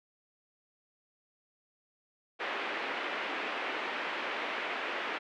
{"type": "band-pass noise", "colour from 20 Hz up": "white", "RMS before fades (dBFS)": -36, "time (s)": [2.39, 5.19], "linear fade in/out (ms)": 20, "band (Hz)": [280, 2600], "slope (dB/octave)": 24, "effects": []}